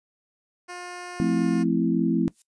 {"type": "tone", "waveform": "10% pulse", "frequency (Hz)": 356.1, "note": "F4", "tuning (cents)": 34, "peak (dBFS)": -27, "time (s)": [0.68, 1.64], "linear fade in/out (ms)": 20}
{"type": "chord", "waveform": "sine", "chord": "F major seventh", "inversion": "none", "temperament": "equal", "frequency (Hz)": [174.61, 220, 261.6, 329.6], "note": ["F3", "A3", "C4", "E4"], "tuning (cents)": [0, 0, 0, 0], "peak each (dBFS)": -25, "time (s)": [1.2, 2.28], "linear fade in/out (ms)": 0}
{"type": "noise with exponential growth", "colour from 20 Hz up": "violet", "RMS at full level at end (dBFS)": -45, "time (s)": [2.21, 2.42], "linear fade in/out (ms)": 2, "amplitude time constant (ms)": 44}
{"effects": ["noise-tail reverb RT60 0.1 s tail -17 dB re dry", "resampled to 22050 Hz"]}